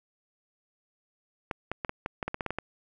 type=clicks; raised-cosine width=0.5 ms; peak=-16 dBFS; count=12; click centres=1.512 / 1.716 / 1.848 / 1.894 / 2.061 / 2.228 / 2.28 / 2.344 / 2.408 / 2.463 / 2.506 / 2.586 s; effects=none